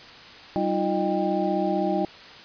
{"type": "tone cluster", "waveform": "sine", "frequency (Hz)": [193.1, 313.7, 349.4, 613, 794], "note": ["G3", "D#4", "F4", "D#5", "G5"], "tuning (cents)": [-26, 14, 1, -26, 22], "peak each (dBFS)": -28, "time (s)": [0.56, 2.05], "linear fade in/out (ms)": 0, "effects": ["white hiss -44 dBFS RMS until 2.44 s", "resampled to 11025 Hz"]}